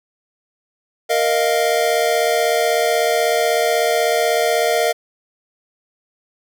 square chord, Bb suspended fourth, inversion none, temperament equal, 466.2 / 622.3 / 698.5 Hz, Bb4 / Eb5 / F5, 0 / 0 / 0 cents, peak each -20 / -20 / -20 dBFS, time 1.09-4.93 s, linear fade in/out 20 ms, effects none

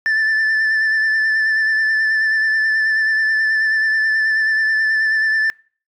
sine tone with vibrato, 1760 Hz, A6, in tune, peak -11 dBFS, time 0.06-5.5 s, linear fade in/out 0 ms, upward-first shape sine, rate 9.3 Hz, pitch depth 24 cents each way, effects noise-tail reverb RT60 0.4 s tail -26 dB re dry + tanh soft clip ceiling -13 dBFS

